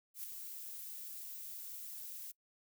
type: noise with ADSR envelope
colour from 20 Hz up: violet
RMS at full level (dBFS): -42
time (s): 0.14-2.32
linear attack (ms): 99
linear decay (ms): 4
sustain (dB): -5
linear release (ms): 11
effects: noise-tail reverb RT60 0.1 s tail -24 dB re dry